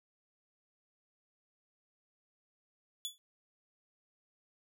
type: tone with exponential decay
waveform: sawtooth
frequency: 3434 Hz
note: A7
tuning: 43 cents flat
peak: -30 dBFS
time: 3.05-3.18 s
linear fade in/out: 0 ms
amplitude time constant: 28 ms
effects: none